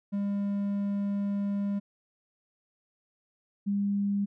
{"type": "tone pair in turn", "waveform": ["triangle", "sine"], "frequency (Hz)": [201.1, 201.1], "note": ["G3", "G3"], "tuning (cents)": [44, 44], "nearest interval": "unison", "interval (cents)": 0, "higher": "neither", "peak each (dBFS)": -25, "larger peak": "neither", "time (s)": [[0.12, 1.8], [3.66, 4.26]], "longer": "first", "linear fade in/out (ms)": 20, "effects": []}